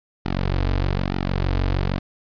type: tone with flanger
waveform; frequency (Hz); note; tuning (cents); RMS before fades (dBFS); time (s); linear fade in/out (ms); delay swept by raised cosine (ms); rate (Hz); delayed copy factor
sawtooth; 46.51; F#1; +10; -22; 0.25-1.99; 10; 1.8 to 5.5; 1.1; -0.9
effects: resampled to 11025 Hz + 9-bit